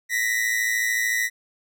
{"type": "tone pair together", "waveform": "45% pulse", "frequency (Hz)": [1879, 1992.5], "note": ["A#6", "B6"], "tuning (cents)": [13, 15], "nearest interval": "minor second", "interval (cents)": 102, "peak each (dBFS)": -24, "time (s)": [0.09, 1.3], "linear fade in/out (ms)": 50, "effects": []}